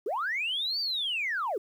sine linear two-way sweep, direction up then down, 349.2 to 4699 to 349.2 Hz, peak -27 dBFS, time 0.06-1.58 s, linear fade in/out 5 ms, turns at 0.8 s, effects tanh soft clip ceiling -23 dBFS + 10-bit

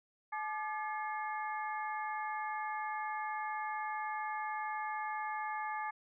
harmonic tone with a mistuned harmonic, 428.8 Hz, A4, 45 cents flat, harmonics 2 / 3 / 4 / 5, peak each -38 / -42 / -44 / -46 dBFS, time 0.32-5.91 s, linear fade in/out 10 ms, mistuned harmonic 3, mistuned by -130 cents, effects none

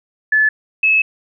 sine tone pair in turn, 1730 / 2592 Hz, A6 / E7, -30 / -30 cents, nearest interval perfect fifth, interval 700 cents, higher second, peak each -10 dBFS, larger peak neither, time 0.32-0.49 / 0.83-1.02 s, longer second, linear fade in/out 5 ms, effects none

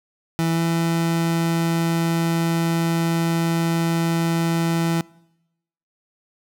30% pulse tone with pitch glide, 164.81 to 166.44 Hz, E3 to E3, 0 to +17 cents, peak -16 dBFS, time 0.39-5.01 s, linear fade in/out 0 ms, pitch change +17 cents, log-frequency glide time 0.53-0.59 s, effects noise-tail reverb RT60 0.9 s tail -24 dB re dry

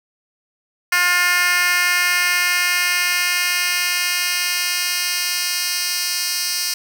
10% pulse tone with high-pass filter sweep, 355.3 Hz, F4, 30 cents sharp, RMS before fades -19 dBFS, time 0.92-6.74 s, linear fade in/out 5 ms, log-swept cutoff 1700 to 4200 Hz, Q 1.4, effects none

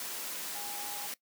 sine tone in noise, 820 Hz, G#5, 22 cents flat, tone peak -44 dBFS, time 0.55-1.07 s, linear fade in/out 2 ms, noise white, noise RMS -39 dBFS, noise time 0-1.14 s, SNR -8 dB, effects noise-tail reverb RT60 0.1 s tail -20 dB re dry + high-pass 200 Hz 12 dB/octave

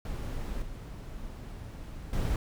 brown noise with level steps, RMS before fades -35 / -41 / -29 dBFS, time 0.05-2.36 s, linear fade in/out 2 ms, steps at 0.62 / 2.13 s, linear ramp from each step 2 ms, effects none

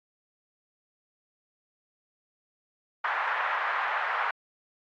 white band-pass noise, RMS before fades -29 dBFS, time 3.04-4.31 s, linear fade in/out 5 ms, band 800 to 1700 Hz, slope 24 dB/octave, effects AAC 48 kbps

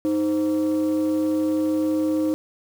sine tone pair together, 311.1 / 522.4 Hz, D#4 / C5, 0 / -3 cents, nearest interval major sixth, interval 897 cents, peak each -18 / -25 dBFS, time 0.05-2.34 s, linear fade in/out 0 ms, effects tanh soft clip ceiling -16 dBFS + 7-bit

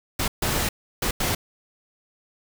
pink noise bursts at uneven times, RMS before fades -24 dBFS, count 4, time 0.19-0.28 / 0.42-0.69 / 1.02-1.11 / 1.2-1.35 s, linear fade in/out 5 ms, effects none

